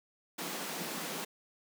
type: high-pass noise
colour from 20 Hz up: pink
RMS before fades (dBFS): -39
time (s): 0.38-1.25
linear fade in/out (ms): 10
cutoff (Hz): 160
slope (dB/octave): 96
effects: none